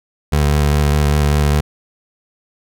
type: tone with vibrato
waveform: 25% pulse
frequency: 73.42 Hz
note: D2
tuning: in tune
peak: -8 dBFS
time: 0.32-1.61 s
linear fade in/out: 10 ms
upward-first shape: square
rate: 5 Hz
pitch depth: 20 cents each way
effects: none